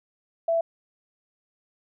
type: tone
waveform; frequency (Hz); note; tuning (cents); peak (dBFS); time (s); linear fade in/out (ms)
sine; 665; E5; +15; -20; 0.48-0.61; 5
effects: none